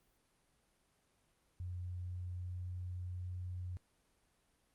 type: tone with pitch glide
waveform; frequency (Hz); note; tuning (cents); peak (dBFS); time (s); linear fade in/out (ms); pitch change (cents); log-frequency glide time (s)
sine; 89.5 to 90.12; F2 to F#2; +43 to -45; -40; 1.6-3.77; 0; +12; 1.84-2.84
effects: pink hiss -75 dBFS RMS until 4.74 s + Opus 32 kbps